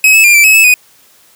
45% pulse tone with pitch steps, 2553 / 2601 / 2401 / 2334 / 2570 / 2609 / 2485 Hz, D#7 / E7 / D7 / D7 / E7 / E7 / D#7, +44 / -24 / +38 / -11 / -45 / -18 / -3 cents, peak -3 dBFS, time 0.04-0.74 s, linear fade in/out 2 ms, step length 100 ms, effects white hiss -46 dBFS RMS until 1.35 s + high-pass 80 Hz 12 dB/octave

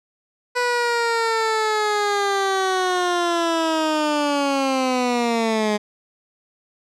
15% pulse linear sweep, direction down, 493.9 to 207.7 Hz, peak -12 dBFS, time 0.55-5.78 s, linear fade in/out 20 ms, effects low-pass 7000 Hz 12 dB/octave

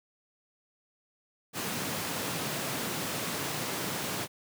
pink high-pass noise, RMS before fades -34 dBFS, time 1.53-4.28 s, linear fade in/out 50 ms, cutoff 120 Hz, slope 24 dB/octave, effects none

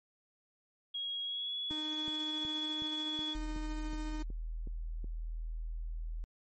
sine tone with pitch glide, 3297 to 3384 Hz, G#7 to G#7, -13 to +32 cents, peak -35 dBFS, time 0.94-3.34 s, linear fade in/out 10 ms, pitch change +45 cents, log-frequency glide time 1.22-1.54 s
45% pulse tone with tremolo, 307.2 Hz, D#4, 22 cents flat, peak -39 dBFS, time 1.7-4.23 s, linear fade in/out 10 ms, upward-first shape triangle, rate 14 Hz, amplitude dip 30%
click train, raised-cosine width 3 ms, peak -35 dBFS, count 10, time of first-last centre 1.71-5.043 s, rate 2.7 Hz
sine tone, 40.46 Hz, E1, 32 cents flat, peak -36 dBFS, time 3.35-6.24 s, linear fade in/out 0 ms
effects MP3 32 kbps

